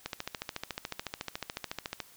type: click train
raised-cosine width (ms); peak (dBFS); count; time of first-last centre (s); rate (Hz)
0.2; -17; 28; 0.06-2.002; 13.9
effects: white hiss -57 dBFS RMS until 2.16 s